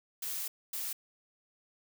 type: noise bursts at uneven times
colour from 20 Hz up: blue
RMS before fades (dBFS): -37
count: 2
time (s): 0.22-0.48 / 0.73-0.93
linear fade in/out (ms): 5
effects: none